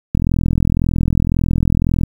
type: click train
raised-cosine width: 5 ms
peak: -3 dBFS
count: 80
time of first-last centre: 0.15-2.035 s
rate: 41.9 Hz
effects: 7-bit